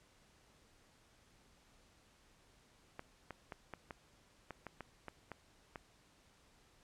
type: clicks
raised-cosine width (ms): 0.5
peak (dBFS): -30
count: 11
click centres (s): 2.994 / 3.307 / 3.522 / 3.737 / 3.908 / 4.507 / 4.667 / 4.807 / 5.083 / 5.317 / 5.758
effects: pink hiss -68 dBFS RMS until 6.83 s + low-pass 9000 Hz 12 dB/octave